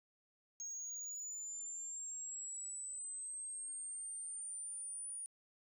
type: linear sweep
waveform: sine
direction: up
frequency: 6520 to 9570 Hz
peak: -40 dBFS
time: 0.6-5.26 s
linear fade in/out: 0 ms
effects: tanh soft clip ceiling -42 dBFS